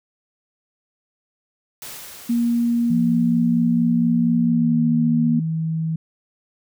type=noise with exponential decay; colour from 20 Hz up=white; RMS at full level=-34 dBFS; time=1.82-4.49 s; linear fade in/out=2 ms; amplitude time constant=580 ms
type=tone; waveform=sine; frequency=235.9 Hz; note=A#3; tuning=21 cents sharp; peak=-16 dBFS; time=2.29-5.4 s; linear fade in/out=10 ms
type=tone with pitch glide; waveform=sine; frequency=171.6 to 161.04 Hz; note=F3 to E3; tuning=-30 to -40 cents; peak=-20 dBFS; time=2.9-5.96 s; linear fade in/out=5 ms; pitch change=-110 cents; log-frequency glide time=4.45-4.79 s
effects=none